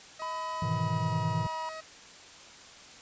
20% pulse tone, 635 Hz, D#5, 35 cents sharp, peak -34 dBFS, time 0.19-1.81 s, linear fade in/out 10 ms
triangle tone with pitch glide, 1000 to 966.5 Hz, B5 to B5, +21 to -38 cents, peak -32 dBFS, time 0.22-1.69 s, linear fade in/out 0 ms, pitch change -59 cents, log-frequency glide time 0.55-1.18 s
triangle chord, E major seventh, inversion first, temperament equal with one note detuned, 103.83 / 123.97 / 155.56 / 164.81 Hz, G#2 / B2 / D#3 / E3, 0 / +7 / 0 / 0 cents, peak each -32 dBFS, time 0.62-1.47 s, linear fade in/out 5 ms
effects white hiss -50 dBFS RMS until 3.01 s + resampled to 16000 Hz

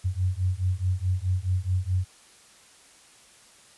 sine beating tone pair, 90 / 94.7 Hz, F#2 / F#2, -47 / +41 cents, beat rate 4.7 Hz, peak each -26 dBFS, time 0.04-2.05 s, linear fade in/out 20 ms, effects white hiss -54 dBFS RMS until 3.77 s + resampled to 24000 Hz

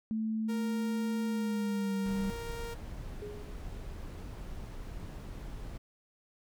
sine tone with pitch glide, 220 to 196 Hz, A3 to G3, 0 to 0 cents, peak -30 dBFS, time 0.11-2.3 s, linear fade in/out 0 ms, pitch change -200 cents, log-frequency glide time 1.26-1.94 s
sawtooth tone, 466.2 Hz, A#4, in tune, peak -36 dBFS, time 0.48-2.75 s, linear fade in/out 20 ms
brown noise, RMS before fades -42 dBFS, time 2.05-5.78 s, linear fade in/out 10 ms
sine tone with exponential decay, 415.3 Hz, G#4, in tune, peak -38 dBFS, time 3.22-3.91 s, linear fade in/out 1 ms, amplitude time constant 150 ms
effects none

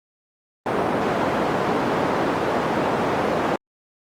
white band-pass noise, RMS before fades -22 dBFS, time 0.66-3.56 s, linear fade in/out 2 ms, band 160 to 790 Hz, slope 12 dB/octave, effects Opus 32 kbps

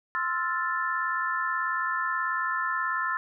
sine chord, F major seventh, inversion second, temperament equal, 1046.5 / 1318.5 / 1396.9 / 1760 Hz, C6 / E6 / F6 / A6, 0 / 0 / 0 / 0 cents, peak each -31 / -31 / -34 / -30 dBFS, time 0.15-3.17 s, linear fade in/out 0 ms, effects none

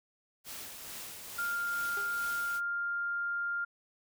white noise with tremolo, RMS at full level -43 dBFS, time 0.44-2.61 s, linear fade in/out 50 ms, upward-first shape sine, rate 2.3 Hz, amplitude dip 35%
sine tone, 1400 Hz, F6, 4 cents sharp, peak -31 dBFS, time 1.38-3.65 s, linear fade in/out 10 ms
sawtooth tone with exponential decay, 404.6 Hz, G#4, 45 cents flat, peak -38 dBFS, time 1.97-2.23 s, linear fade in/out 1 ms, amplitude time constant 55 ms
effects none

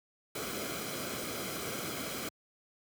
pink noise with comb filter, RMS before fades -38 dBFS, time 0.35-2.29 s, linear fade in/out 5 ms, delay 1.1 ms, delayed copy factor -0.6, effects high-pass 100 Hz 12 dB/octave

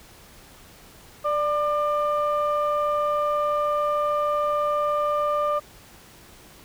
sine tone pair together, 590.1 / 1197 Hz, D5 / D6, +8 / +33 cents, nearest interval octave, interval 1225 cents, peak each -22 dBFS, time 1.24-5.6 s, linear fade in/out 20 ms, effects tanh soft clip ceiling -16 dBFS + pink hiss -49 dBFS RMS until 6.64 s

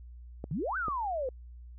clicks, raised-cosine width 2 ms, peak -24 dBFS, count 2, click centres 0.441 / 0.883 s
sine exponential two-way sweep, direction up then down, 129.9 to 1568 to 490.8 Hz, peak -30 dBFS, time 0.51-1.29 s, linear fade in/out 2 ms, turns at 0.77 s
effects added 60 Hz sine -45 dBFS peak until 1.78 s

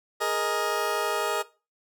20% pulse chord, Ab suspended second, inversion none, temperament just, 415.3 / 467.2 / 623 Hz, Ab4 / Bb4 / Eb5, 0 / +4 / +2 cents, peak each -25 dBFS, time 0.2-1.43 s, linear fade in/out 20 ms, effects noise-tail reverb RT60 0.3 s tail -18 dB re dry

